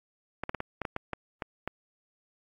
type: clicks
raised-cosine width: 0.5 ms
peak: -17 dBFS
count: 10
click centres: 0.436 / 0.494 / 0.547 / 0.604 / 0.817 / 0.852 / 0.964 / 1.133 / 1.422 / 1.676 s
effects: AAC 48 kbps